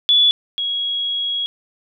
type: tone pair in turn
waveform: sine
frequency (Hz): 3432 / 3317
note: A7 / G#7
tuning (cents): -44 / -3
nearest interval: minor second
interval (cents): 59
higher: first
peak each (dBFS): -10 / -19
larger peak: first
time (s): 0.09-0.31 / 0.58-1.46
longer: second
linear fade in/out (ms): 0
effects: none